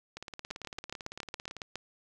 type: two click trains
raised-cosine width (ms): 0.2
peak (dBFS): -20 / -24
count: 10 / 26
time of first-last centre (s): 0.51-1.757 / 0.17-1.567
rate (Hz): 7.22 / 17.9
effects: none